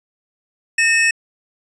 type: tone pair together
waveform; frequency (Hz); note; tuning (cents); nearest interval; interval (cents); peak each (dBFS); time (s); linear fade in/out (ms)
square; 1829 / 2581; A#6 / E7; -33 / -37; tritone; 596; -16; 0.78-1.11; 5
effects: resampled to 22050 Hz